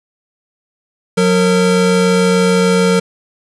square tone pair together, 181.9 / 458.9 Hz, F#3 / A#4, -29 / -27 cents, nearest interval octave + major third, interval 1602 cents, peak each -13 dBFS, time 1.17-3 s, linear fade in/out 10 ms, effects resampled to 24000 Hz + 7-bit

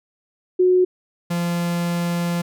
sine / 45% pulse tone pair in turn, 365.7 / 172.59 Hz, F#4 / F3, -20 / -20 cents, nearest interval octave + minor second, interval 1300 cents, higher first, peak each -12 / -20 dBFS, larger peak first, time 0.59-0.85 / 1.3-2.42 s, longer second, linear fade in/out 10 ms, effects none

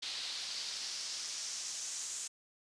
pink noise with band-pass filter sweep, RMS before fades -41 dBFS, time 0.02-2.28 s, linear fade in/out 10 ms, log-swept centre 4000 to 7200 Hz, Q 2.7, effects resampled to 22050 Hz

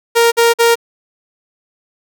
sawtooth tone bursts, 466.2 Hz, A#4, in tune, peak -4 dBFS, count 3, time 0.15-0.756 s, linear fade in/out 20 ms, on 170 ms, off 48 ms, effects none

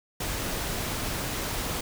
pink noise, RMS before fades -31 dBFS, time 0.2-1.81 s, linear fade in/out 5 ms, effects none

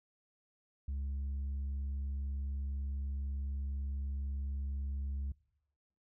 sine tone, 69 Hz, C#2, 7 cents flat, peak -32 dBFS, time 0.88-5.32 s, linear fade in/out 5 ms, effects noise-tail reverb RT60 0.9 s tail -24 dB re dry + tanh soft clip ceiling -34 dBFS

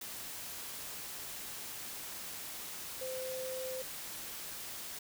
sine tone in noise, 517 Hz, C5, 21 cents flat, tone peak -38 dBFS, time 3.01-3.82 s, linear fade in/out 5 ms, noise white, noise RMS -44 dBFS, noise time 0.01-4.99 s, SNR +3 dB, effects none

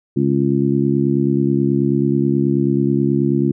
harmonic tone, 69.3 Hz, C#2, in tune, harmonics 2 / 3 / 4 / 5, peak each -19 / -19 / -19 / -19 dBFS, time 0.16-3.52 s, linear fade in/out 10 ms, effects none

